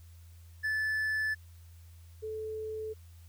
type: tone pair in turn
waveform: triangle / sine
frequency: 1742 / 435.5 Hz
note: A6 / A4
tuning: -18 / -18 cents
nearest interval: 2 octaves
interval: 2400 cents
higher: first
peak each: -27 / -35 dBFS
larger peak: first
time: 0.63-1.35 / 2.22-2.94 s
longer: neither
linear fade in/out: 20 ms
effects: added 84 Hz sine -50 dBFS peak until 3.28 s + white hiss -65 dBFS RMS until 3.28 s